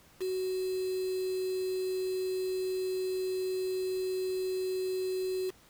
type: tone with quantisation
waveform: sine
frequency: 372.8 Hz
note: F#4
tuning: 13 cents sharp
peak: -30 dBFS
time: 0.2-5.51 s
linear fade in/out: 20 ms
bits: 7
effects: pink hiss -60 dBFS RMS until 5.69 s